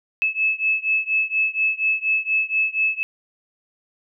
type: beating tone pair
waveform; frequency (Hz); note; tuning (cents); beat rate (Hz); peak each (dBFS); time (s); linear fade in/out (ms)
sine; 2600 / 2604.2; E7 / E7; -24 / -22; 4.2; -21 / -22; 0.22-3.03; 0
effects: none